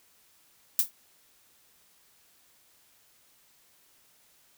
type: noise with exponential decay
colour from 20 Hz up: violet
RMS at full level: -18 dBFS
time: 0.79-0.91 s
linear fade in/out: 2 ms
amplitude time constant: 24 ms
effects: white hiss -63 dBFS RMS until 4.57 s